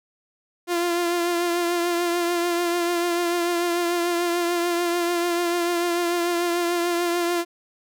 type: tone with vibrato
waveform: sawtooth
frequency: 346.3 Hz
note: F4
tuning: 15 cents flat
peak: -17 dBFS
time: 0.67-7.45 s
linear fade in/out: 50 ms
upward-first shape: triangle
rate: 6.8 Hz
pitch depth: 34 cents each way
effects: none